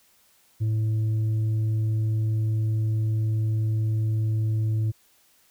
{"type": "tone with tanh clipping", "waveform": "triangle", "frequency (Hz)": 109.4, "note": "A2", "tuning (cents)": -9, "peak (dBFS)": -22, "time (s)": [0.6, 4.92], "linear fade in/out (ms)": 20, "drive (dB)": 8, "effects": ["white hiss -61 dBFS RMS until 5.5 s"]}